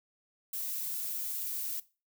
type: noise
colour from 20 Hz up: violet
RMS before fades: -36 dBFS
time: 0.53-1.8 s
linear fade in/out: 5 ms
effects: noise-tail reverb RT60 0.3 s tail -18 dB re dry